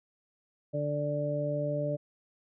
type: harmonic tone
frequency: 146.83 Hz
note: D3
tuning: in tune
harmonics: 1 / 2 / 3 / 4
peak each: -33 / -38 / -40 / -31 dBFS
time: 0.73-1.97 s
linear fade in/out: 20 ms
effects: none